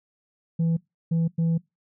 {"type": "tone bursts at uneven times", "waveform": "sine", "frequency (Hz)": 165.3, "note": "E3", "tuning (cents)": 5, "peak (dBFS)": -17, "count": 3, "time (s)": [[0.59, 0.77], [1.11, 1.28], [1.38, 1.58]], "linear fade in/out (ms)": 10, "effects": ["noise-tail reverb RT60 0.2 s tail -24 dB re dry", "tanh soft clip ceiling -19 dBFS"]}